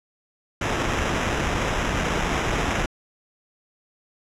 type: noise with sample-and-hold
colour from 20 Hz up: pink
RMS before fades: -24 dBFS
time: 0.61-2.86 s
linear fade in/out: 5 ms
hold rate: 4410 Hz
effects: low-pass 7000 Hz 12 dB/octave